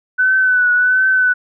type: tone with vibrato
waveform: sine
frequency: 1500 Hz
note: F#6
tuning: 23 cents sharp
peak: -10 dBFS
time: 0.18-1.34 s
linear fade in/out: 20 ms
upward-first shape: triangle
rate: 1.4 Hz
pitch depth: 45 cents each way
effects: none